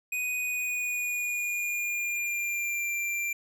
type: tone with pitch glide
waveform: square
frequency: 2489 to 2367 Hz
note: D#7 to D7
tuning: 0 to +13 cents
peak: -29 dBFS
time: 0.12-3.33 s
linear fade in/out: 5 ms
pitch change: -87 cents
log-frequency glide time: 0.36-2.92 s
effects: none